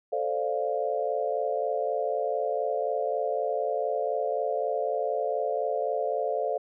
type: chord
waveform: sine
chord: D minor seventh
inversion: second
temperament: equal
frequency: 440 / 523.3 / 587.3 / 698.5 Hz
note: A4 / C5 / D5 / F5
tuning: 0 / 0 / 0 / 0 cents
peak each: -31 dBFS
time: 0.12-6.58 s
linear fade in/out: 10 ms
effects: none